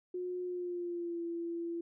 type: tone with pitch glide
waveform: sine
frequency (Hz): 360.9 to 338.7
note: F#4 to E4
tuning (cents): -43 to +47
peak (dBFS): -35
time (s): 0.14-1.81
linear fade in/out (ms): 5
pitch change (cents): -110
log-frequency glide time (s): 0.44-1.22
effects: none

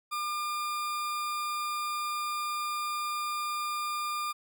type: tone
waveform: 40% pulse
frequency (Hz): 1203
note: D6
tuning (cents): +41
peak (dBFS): -30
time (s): 0.11-4.33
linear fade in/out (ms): 20
effects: none

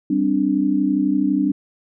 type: chord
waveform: sine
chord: G suspended fourth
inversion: none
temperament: equal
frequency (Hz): 196 / 261.6 / 293.7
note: G3 / C4 / D4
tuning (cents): 0 / 0 / 0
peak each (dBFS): -22 / -21 / -18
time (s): 0.1-1.52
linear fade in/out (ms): 5
effects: none

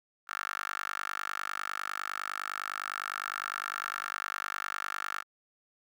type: tone with high-pass filter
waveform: 10% pulse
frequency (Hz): 49.87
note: G1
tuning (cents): +30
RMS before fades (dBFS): -37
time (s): 0.27-5.24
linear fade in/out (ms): 50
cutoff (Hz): 1400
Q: 6.7
effects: none

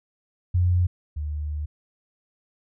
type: tone pair in turn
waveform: sine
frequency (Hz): 89.1 / 74.97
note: F2 / D2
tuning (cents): +35 / +36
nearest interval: minor third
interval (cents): 299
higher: first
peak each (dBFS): -17 / -26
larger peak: first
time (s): 0.54-0.87 / 1.16-1.66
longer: second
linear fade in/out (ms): 10
effects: none

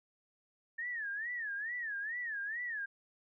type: tone with vibrato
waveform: sine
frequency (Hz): 1777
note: A6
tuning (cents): +17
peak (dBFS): -36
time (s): 0.78-2.86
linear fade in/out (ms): 10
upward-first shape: sine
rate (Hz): 2.3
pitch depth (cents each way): 180
effects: none

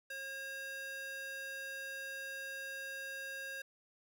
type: tone with high-pass filter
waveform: square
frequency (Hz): 540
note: C#5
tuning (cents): -45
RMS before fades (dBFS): -44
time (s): 0.1-3.62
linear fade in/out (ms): 5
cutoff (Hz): 1200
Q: 6.2
effects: none

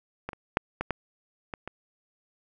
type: clicks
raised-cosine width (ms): 0.5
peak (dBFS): -18 / -25 / -6 / -14 / -12 / -19 / -21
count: 7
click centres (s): 0.29 / 0.332 / 0.571 / 0.81 / 0.907 / 1.538 / 1.676
effects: none

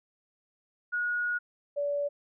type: tone pair in turn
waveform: sine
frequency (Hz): 1449 / 575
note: F#6 / D5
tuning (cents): -37 / -37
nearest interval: octave + major third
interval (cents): 1600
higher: first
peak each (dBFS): -27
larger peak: neither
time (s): 0.92-1.39 / 1.76-2.09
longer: first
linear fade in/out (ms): 20
effects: none

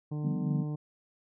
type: harmonic tone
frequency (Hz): 150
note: D3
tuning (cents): +37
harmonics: 1 / 2 / 3 / 4 / 5 / 6 / 7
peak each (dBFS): -32 / -40 / -47 / -54 / -54 / -57 / -58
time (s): 0.11-0.76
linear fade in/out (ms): 10
type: chord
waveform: sine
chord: G dominant seventh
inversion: second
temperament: equal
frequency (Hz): 146.83 / 174.61 / 196 / 246.9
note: D3 / F3 / G3 / B3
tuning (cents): 0 / 0 / 0 / 0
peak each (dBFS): -35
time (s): 0.23-0.64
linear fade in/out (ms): 20
effects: none

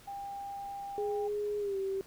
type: tone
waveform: sine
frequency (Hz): 798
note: G5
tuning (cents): +31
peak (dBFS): -38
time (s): 0.07-1.28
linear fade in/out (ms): 10
type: tone with pitch glide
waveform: sine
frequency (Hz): 415.3 to 387.5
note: G#4 to G4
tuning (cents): 0 to -20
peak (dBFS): -31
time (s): 0.98-2.01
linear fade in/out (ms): 0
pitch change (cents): -120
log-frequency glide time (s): 1.59-1.77
effects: pink hiss -57 dBFS RMS until 2.06 s

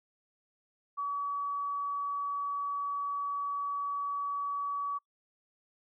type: tone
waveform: sine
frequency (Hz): 1138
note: C#6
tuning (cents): +45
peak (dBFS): -31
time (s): 0.97-4.99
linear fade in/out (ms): 20
effects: noise-tail reverb RT60 0.1 s tail -25 dB re dry

